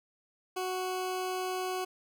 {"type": "tone", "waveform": "20% pulse", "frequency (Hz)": 370, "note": "F#4", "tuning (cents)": 0, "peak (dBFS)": -27, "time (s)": [0.56, 1.85], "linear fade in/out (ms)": 10, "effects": []}